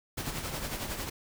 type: noise with tremolo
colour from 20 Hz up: pink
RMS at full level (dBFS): -34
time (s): 0.17-1.1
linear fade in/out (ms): 10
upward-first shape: sine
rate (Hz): 11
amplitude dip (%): 50
effects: none